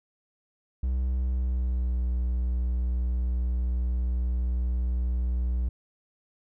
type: tone with pitch glide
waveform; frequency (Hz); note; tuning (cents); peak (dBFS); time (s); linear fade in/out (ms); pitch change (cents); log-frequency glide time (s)
triangle; 63.5 to 61.23; B1 to B1; +49 to -14; -22; 0.83-5.69; 5; -63; 1.13-2.04
effects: none